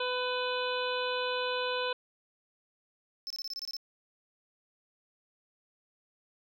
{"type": "harmonic tone", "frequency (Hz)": 500, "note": "B4", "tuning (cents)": 21, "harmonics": [1, 2, 3, 5, 6, 7, 8], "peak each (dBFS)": [-33, -36, -38, -40, -41, -41, -42], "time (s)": [0, 1.93], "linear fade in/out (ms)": 5}
{"type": "tone bursts", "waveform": "triangle", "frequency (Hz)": 5274, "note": "E8", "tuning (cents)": 0, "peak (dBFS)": -34, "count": 9, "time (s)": [3.27, 3.767], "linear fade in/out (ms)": 0, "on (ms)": 33, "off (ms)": 25}
{"effects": []}